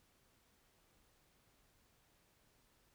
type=silence; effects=pink hiss -73 dBFS RMS until 2.94 s